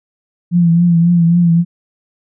sine tone with vibrato, 170.8 Hz, F3, 38 cents flat, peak -7 dBFS, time 0.51-1.65 s, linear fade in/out 50 ms, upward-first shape triangle, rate 3.7 Hz, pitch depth 54 cents each way, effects none

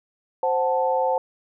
sine chord, F# diminished, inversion second, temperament equal, 523.3 / 740 / 880 Hz, C5 / F#5 / A5, 0 / 0 / 0 cents, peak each -22 / -26 / -23 dBFS, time 0.43-1.18 s, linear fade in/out 2 ms, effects none

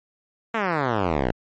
5% pulse exponential sweep, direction down, 234.6 to 55.6 Hz, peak -9 dBFS, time 0.54-1.32 s, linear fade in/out 5 ms, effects low-pass 2000 Hz 12 dB/octave + MP3 48 kbps

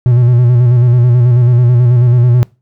triangle tone with vibrato, 122 Hz, B2, 21 cents flat, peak -3 dBFS, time 0.06-2.43 s, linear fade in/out 0 ms, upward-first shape square, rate 9.2 Hz, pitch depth 42 cents each way, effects noise-tail reverb RT60 0.3 s tail -24 dB re dry

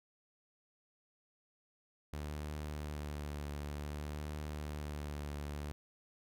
sawtooth tone with vibrato, 74.1 Hz, D2, 16 cents sharp, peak -36 dBFS, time 2.13-5.72 s, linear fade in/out 0 ms, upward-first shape triangle, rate 0.54 Hz, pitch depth 31 cents each way, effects none

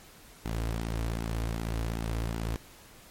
sawtooth tone with flanger, 56.2 Hz, A1, 37 cents sharp, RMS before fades -32 dBFS, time 0.45-2.56 s, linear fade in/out 0 ms, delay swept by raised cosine 1.7 to 5.5 ms, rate 2.6 Hz, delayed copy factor -0.5, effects pink hiss -53 dBFS RMS until 3.1 s + MP3 64 kbps

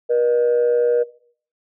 sine tone pair together, 479.2 / 609 Hz, A#4 / D#5, +48 / -37 cents, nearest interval major third, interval 415 cents, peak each -14 / -22 dBFS, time 0.09-1.04 s, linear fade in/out 20 ms, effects noise-tail reverb RT60 0.5 s tail -19 dB re dry + tanh soft clip ceiling -10 dBFS

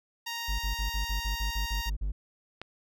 10% pulse tone, 932.3 Hz, A#5, in tune, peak -25 dBFS, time 0.26-1.9 s, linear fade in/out 10 ms
triangle tone bursts, 49.65 Hz, G1, 23 cents sharp, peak -26 dBFS, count 11, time 0.48-2.12 s, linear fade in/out 10 ms, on 110 ms, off 43 ms
click, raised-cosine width 0.3 ms, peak -22 dBFS, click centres 2.616 s
effects none

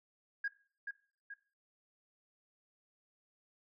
sine tone with echo, 1637 Hz, G#6, 25 cents flat, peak -32 dBFS, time 0.44-0.48 s, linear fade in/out 5 ms, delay 430 ms, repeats 2, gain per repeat -6 dB, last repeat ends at 1.34 s, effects noise-tail reverb RT60 0.4 s tail -17 dB re dry + tanh soft clip ceiling -29 dBFS

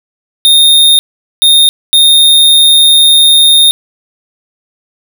square tone bursts at uneven times, 3675 Hz, A#7, 25 cents flat, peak -3 dBFS, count 3, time 0.45-0.99 / 1.42-1.69 / 1.93-3.71 s, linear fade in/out 0 ms, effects none

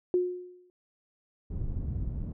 sine tone with exponential decay, 360 Hz, F#4, 47 cents flat, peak -20 dBFS, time 0.14-0.7 s, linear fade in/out 1 ms, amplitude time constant 120 ms
pink low-pass noise, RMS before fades -33 dBFS, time 1.5-2.33 s, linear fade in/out 10 ms, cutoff 150 Hz, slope 12 dB/octave
effects none

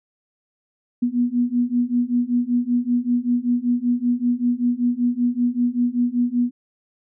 sine beating tone pair, 240.3 / 245.5 Hz, B3 / B3, -47 / -10 cents, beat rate 5.2 Hz, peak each -21 / -20 dBFS, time 1.02-6.51 s, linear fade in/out 10 ms, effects none

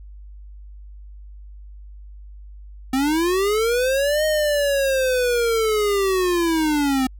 square linear two-way sweep, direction up then down, 255.9 to 622.3 to 255.9 Hz, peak -18 dBFS, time 2.93-7.07 s, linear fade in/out 5 ms, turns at 4.25 s, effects added 50 Hz sine -37 dBFS peak until 7.19 s

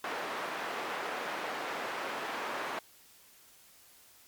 white band-pass noise, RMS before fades -37 dBFS, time 0.04-2.79 s, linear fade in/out 2 ms, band 360 to 1500 Hz, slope 12 dB/octave, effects white hiss -59 dBFS RMS until 4.27 s + MP3 96 kbps

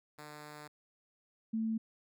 5% pulse / sine tone pair in turn, 149.7 / 222.5 Hz, D3 / A3, +33 / +20 cents, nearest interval perfect fifth, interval 687 cents, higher second, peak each -36 / -31 dBFS, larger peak second, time 0.18-0.68 / 1.53-1.78 s, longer first, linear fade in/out 10 ms, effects none

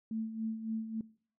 sine tone with tremolo, 222.1 Hz, A3, 16 cents sharp, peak -32 dBFS, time 0.11-1.01 s, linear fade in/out 2 ms, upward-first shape sine, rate 3.6 Hz, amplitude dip 70%, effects noise-tail reverb RT60 0.5 s tail -21 dB re dry

